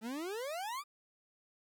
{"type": "exponential sweep", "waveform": "40% pulse", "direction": "up", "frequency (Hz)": [210.7, 1229], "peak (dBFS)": -37, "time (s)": [0.01, 0.84], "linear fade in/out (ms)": 50, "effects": ["12-bit"]}